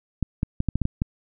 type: clicks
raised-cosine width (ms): 5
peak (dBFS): -10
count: 8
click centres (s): 0.227 / 0.431 / 0.604 / 0.687 / 0.756 / 0.817 / 0.854 / 1.019
effects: none